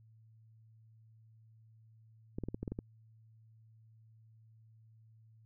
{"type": "clicks", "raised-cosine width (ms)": 3, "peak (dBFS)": -25, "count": 8, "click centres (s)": [2.385, 2.437, 2.486, 2.545, 2.63, 2.678, 2.72, 2.789], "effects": ["added 111 Hz sine -59 dBFS peak until 5.45 s"]}